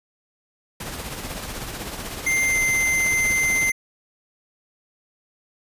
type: noise with tremolo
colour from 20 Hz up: pink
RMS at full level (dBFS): -30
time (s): 0.8-3.7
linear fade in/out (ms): 5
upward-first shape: triangle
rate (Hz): 16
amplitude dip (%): 50
type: tone with pitch glide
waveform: square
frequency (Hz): 2096 to 2079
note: C7 to C7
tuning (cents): +2 to -12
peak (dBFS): -19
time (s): 2.26-3.72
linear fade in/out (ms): 10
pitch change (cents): -14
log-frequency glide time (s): 2.48-2.58
effects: resampled to 32000 Hz